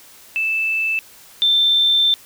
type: tone pair in turn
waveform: sine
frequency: 2637 / 3561 Hz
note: E7 / A7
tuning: 0 / +20 cents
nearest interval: perfect fourth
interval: 520 cents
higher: second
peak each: -17 / -12 dBFS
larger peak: second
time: 0.36-0.99 / 1.42-2.14 s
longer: second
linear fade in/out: 0 ms
effects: white hiss -45 dBFS RMS until 2.25 s